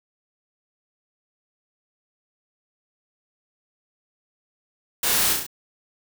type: noise with echo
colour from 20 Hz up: white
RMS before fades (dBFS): -23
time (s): 5.03-5.33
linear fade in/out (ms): 5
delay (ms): 34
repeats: 4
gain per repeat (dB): -3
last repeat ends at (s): 5.466
effects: none